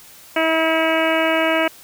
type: harmonic tone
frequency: 322.4 Hz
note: E4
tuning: 38 cents flat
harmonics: 1 / 2 / 3 / 4 / 5 / 6 / 7 / 8 / 9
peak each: -22 / -19 / -26 / -26 / -25 / -29 / -24 / -29 / -28 dBFS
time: 0.36-1.68 s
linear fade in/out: 5 ms
effects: white hiss -44 dBFS RMS until 1.83 s